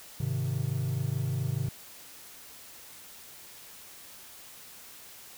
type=chord; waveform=triangle; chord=Ab major; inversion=none; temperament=equal; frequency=103.83 / 130.81 / 155.56 Hz; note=Ab2 / C3 / Eb3; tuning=0 / 0 / 0 cents; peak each=-32 / -28 / -33 dBFS; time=0.2-1.69 s; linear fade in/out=5 ms; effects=white hiss -49 dBFS RMS until 5.37 s